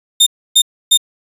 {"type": "tone bursts", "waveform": "sawtooth", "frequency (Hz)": 3638, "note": "A#7", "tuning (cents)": -43, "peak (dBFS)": -3, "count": 3, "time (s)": [0.2, 0.975], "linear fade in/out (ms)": 10, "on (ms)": 65, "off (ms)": 290, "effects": ["resampled to 32000 Hz"]}